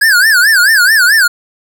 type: tone with vibrato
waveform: square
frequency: 1604 Hz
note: G6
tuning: 39 cents sharp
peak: -6 dBFS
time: 0.01-1.28 s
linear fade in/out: 10 ms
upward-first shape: sine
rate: 4.6 Hz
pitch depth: 210 cents each way
effects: none